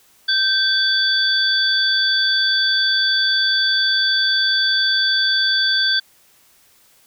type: tone cluster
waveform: sine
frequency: 1559 / 3450 / 4598 Hz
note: G6 / A7 / D8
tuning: -10 / -35 / -37 cents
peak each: -19 dBFS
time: 0.28-6 s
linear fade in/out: 10 ms
effects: white hiss -54 dBFS RMS until 7.06 s